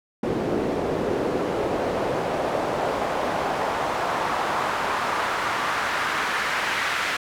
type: noise with band-pass filter sweep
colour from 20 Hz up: pink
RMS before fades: -25 dBFS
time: 0.23-7.17 s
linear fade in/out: 5 ms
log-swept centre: 350 to 1800 Hz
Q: 1.4
effects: none